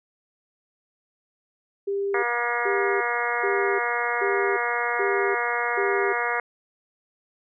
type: tone bursts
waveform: sine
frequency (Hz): 398.1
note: G4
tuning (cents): +27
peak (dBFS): -23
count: 6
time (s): 1.87-6.13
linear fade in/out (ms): 10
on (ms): 360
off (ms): 420
type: harmonic tone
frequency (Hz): 238.9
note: A#3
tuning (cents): +43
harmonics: 2 / 3 / 4 / 5 / 6 / 7 / 8 / 9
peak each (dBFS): -31 / -31 / -31 / -31 / -31 / -31 / -31 / -31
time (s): 2.14-6.4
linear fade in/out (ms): 2
effects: none